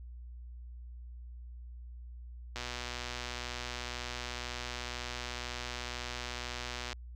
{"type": "click train", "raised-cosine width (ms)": 0.2, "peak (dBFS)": -21, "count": 534, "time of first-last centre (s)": [2.56, 6.929], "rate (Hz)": 122, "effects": ["added 60 Hz sine -44 dBFS peak until 7.15 s"]}